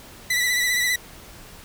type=tone with vibrato; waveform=sawtooth; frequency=1975.5 Hz; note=B6; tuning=in tune; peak=-16 dBFS; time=0.3-0.96 s; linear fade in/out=5 ms; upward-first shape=triangle; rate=15 Hz; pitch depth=48 cents each way; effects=pink hiss -44 dBFS RMS until 1.64 s